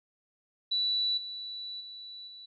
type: tone with level steps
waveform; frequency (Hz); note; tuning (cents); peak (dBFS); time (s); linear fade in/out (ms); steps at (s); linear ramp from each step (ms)
sine; 3951; B7; 0; -26 / -37 / -42 / -45; 0.71-2.46; 10; 1.17 / 1.8 / 2.27; 10
effects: none